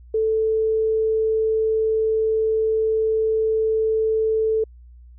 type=tone; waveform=sine; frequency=440.2 Hz; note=A4; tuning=1 cent sharp; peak=-17 dBFS; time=0.14-4.64 s; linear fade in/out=5 ms; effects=added 60 Hz sine -42 dBFS peak until 5.18 s